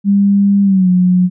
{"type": "tone with pitch glide", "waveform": "sine", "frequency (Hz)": [200, 181.29], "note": ["G3", "F#3"], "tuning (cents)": [35, -35], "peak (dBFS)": -7, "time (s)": [0.04, 1.3], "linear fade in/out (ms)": 50, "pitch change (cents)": -170, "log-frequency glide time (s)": [0.63, 0.89], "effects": []}